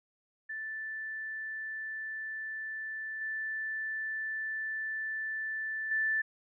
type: tone with level steps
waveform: sine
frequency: 1760 Hz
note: A6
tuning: in tune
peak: -36 / -33 / -27 dBFS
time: 0.49-6.22 s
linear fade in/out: 10 ms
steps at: 3.21 / 5.91 s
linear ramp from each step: 5 ms
effects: none